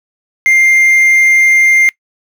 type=tone with quantisation; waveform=triangle; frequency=2104 Hz; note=C7; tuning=9 cents sharp; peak=-4 dBFS; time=0.46-1.89 s; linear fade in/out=0 ms; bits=5; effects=noise-tail reverb RT60 0.1 s tail -23 dB re dry